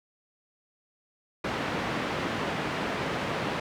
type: band-pass noise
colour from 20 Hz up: pink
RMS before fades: -31 dBFS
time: 1.44-3.6 s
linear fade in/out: 5 ms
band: 150 to 2600 Hz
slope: 12 dB/octave
effects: none